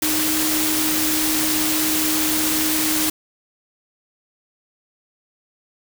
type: tone in noise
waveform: sine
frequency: 311.1 Hz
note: D#4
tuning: in tune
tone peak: -23 dBFS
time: 0.02-3.1 s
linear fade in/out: 5 ms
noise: white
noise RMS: -21 dBFS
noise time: 0.02-3.1 s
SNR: -5 dB
effects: none